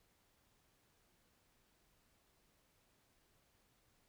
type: silence
effects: pink hiss -75 dBFS RMS until 4.08 s